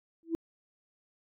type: tone with exponential growth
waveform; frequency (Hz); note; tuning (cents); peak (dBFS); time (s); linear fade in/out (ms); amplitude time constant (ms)
sine; 329.6; E4; 0; -23; 0.23-0.35; 0; 24
effects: tanh soft clip ceiling -19 dBFS